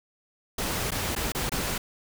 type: noise with dropouts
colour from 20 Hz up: pink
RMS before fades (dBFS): -29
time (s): 0.58-1.78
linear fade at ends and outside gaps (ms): 5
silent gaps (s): 0.907-0.917 / 1.152-1.162 / 1.321-1.348 / 1.495-1.518
effects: none